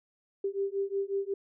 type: beating tone pair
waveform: sine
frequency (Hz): 392 / 397.5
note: G4 / G4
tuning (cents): 0 / +24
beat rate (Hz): 5.5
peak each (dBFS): -32 / -32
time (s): 0.44-1.34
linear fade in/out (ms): 5
effects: none